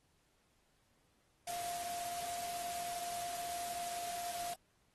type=tone in noise; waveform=sine; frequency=698.5 Hz; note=F5; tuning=in tune; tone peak=-41 dBFS; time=1.47-4.54 s; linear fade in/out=5 ms; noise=white; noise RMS=-45 dBFS; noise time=1.47-4.54 s; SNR=+1 dB; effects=pink hiss -75 dBFS RMS until 4.94 s + AAC 32 kbps